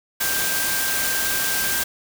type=tone in noise; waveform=sine; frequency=1580 Hz; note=G6; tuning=13 cents sharp; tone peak=-27 dBFS; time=0.2-1.84 s; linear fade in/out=10 ms; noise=white; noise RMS=-23 dBFS; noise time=0.2-1.84 s; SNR=-7 dB; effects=none